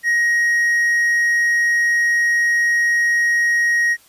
triangle tone, 1884 Hz, A#6, 18 cents sharp, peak -12 dBFS, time 0.03-3.97 s, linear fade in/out 50 ms, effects white hiss -51 dBFS RMS until 4.08 s + resampled to 32000 Hz

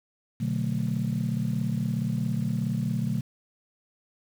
sine chord, B minor seventh, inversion none, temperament just, 123.47 / 148.16 / 185.21 / 222.2 Hz, B2 / D3 / F#3 / A3, 0 / +16 / +2 / +17 cents, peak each -29 / -30 / -30 / -30 dBFS, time 0.4-3.21 s, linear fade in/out 10 ms, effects tanh soft clip ceiling -17 dBFS + 8-bit

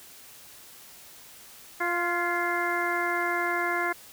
harmonic tone with a mistuned harmonic, 348.9 Hz, F4, 2 cents flat, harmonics 1 / 2 / 3 / 4 / 5 / 6, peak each -32 / -32 / -32 / -32 / -32 / -32 dBFS, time 1.8-3.93 s, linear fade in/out 10 ms, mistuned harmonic 5, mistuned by -29 cents, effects white hiss -49 dBFS RMS until 4.12 s

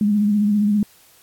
sine tone with vibrato, 207.4 Hz, G#3, 2 cents flat, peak -14 dBFS, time 0.01-0.83 s, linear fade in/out 2 ms, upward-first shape sine, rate 15 Hz, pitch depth 41 cents each way, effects white hiss -52 dBFS RMS until 1.22 s + AAC 64 kbps

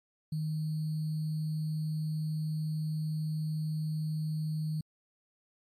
sine tone with sample-and-hold, 155.56 Hz, D#3, in tune, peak -30 dBFS, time 0.32-4.81 s, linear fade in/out 5 ms, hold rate 4410 Hz, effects MP3 64 kbps

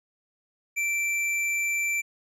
square tone, 2342 Hz, D7, 5 cents flat, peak -25 dBFS, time 0.76-2.02 s, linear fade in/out 20 ms, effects low-pass 11000 Hz 12 dB/octave

